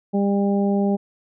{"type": "harmonic tone", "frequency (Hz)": 200, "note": "G3", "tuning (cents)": 35, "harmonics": [1, 2, 3, 4], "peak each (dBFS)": [-18, -24, -28, -30], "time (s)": [0.13, 0.97], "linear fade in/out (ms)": 20, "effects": []}